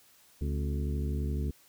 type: harmonic tone with a mistuned harmonic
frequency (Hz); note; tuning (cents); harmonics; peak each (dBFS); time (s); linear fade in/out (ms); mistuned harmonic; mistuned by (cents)
71.8; D2; -39; 1 / 2 / 3 / 4 / 5 / 6; -30 / -36 / -40 / -42 / -44 / -46; 0.41-1.51; 5; 4; -110
effects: white hiss -61 dBFS RMS until 1.68 s